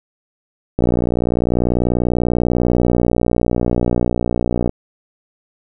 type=click train; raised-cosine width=2 ms; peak=-3 dBFS; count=236; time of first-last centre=0.79-4.694 s; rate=60.2 Hz; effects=none